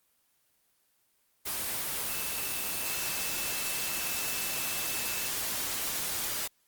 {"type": "tone in noise", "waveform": "sine", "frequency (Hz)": 2637, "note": "E7", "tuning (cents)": 0, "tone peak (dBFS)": -41, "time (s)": [2.08, 5.29], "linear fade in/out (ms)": 20, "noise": "white", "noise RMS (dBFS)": -33, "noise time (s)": [1.45, 6.48], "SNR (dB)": -11, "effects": ["white hiss -71 dBFS RMS until 6.67 s", "Opus 24 kbps"]}